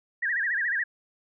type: tone with vibrato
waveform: sine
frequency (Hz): 1760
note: A6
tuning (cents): 0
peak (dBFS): -24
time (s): 0.22-0.84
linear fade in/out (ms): 10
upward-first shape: sine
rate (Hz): 14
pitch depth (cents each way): 180
effects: none